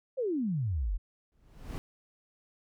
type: exponential sweep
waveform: sine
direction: down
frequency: 554.4 to 38.98 Hz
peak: -28 dBFS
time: 0.17-0.98 s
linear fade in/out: 20 ms
type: noise with exponential growth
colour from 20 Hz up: brown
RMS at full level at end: -33 dBFS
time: 1.32-1.78 s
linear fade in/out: 0 ms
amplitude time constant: 100 ms
effects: none